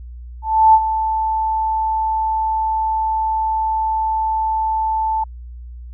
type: tone with ADSR envelope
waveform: sine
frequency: 880 Hz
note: A5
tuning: in tune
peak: -5 dBFS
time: 0.42-5.24 s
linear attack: 320 ms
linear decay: 51 ms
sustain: -11 dB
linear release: 6 ms
effects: added 60 Hz sine -31 dBFS peak until 5.93 s